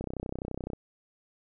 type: click train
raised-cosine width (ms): 2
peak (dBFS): -21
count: 24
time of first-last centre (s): 0.01-0.733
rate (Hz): 31.8
effects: none